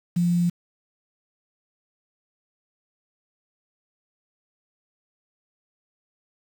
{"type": "tone with quantisation", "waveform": "sine", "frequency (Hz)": 174, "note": "F3", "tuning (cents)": -6, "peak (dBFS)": -18, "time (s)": [0.16, 0.5], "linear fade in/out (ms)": 10, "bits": 7, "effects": []}